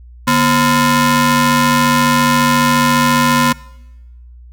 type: ring-modulated tone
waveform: sawtooth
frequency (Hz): 388.5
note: G4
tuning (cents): -16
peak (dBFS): -3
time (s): 0.27-3.53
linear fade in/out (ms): 10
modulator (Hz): 630
effects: noise-tail reverb RT60 1.0 s tail -23 dB re dry + added 60 Hz sine -35 dBFS peak until 4.52 s